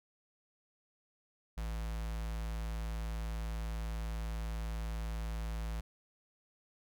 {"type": "tone with notch filter", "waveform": "square", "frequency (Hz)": 55, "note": "A1", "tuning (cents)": 0, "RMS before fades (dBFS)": -38, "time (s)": [1.57, 5.81], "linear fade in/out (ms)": 10, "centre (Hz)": 330, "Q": 1.2, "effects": []}